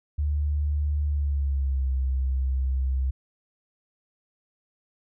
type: tone with pitch glide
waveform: sine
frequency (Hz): 73.6 to 65.57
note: D2 to C2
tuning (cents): +4 to +4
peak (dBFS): -22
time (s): 0.18-3.11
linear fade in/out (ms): 10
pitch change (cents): -200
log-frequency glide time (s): 1.06-1.89
effects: none